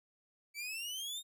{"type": "exponential sweep", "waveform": "sawtooth", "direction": "up", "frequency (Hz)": [2276, 3729], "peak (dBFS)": -36, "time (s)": [0.54, 1.23], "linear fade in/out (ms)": 50, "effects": []}